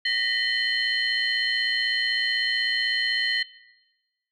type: tone cluster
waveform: sine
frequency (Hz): 1852 / 1968 / 3052 / 4199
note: A#6 / B6 / G7 / C8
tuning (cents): -12 / -7 / -47 / +5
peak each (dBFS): -27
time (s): 0.05-3.43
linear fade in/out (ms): 5
effects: noise-tail reverb RT60 1.0 s tail -18 dB re dry + tanh soft clip ceiling -13 dBFS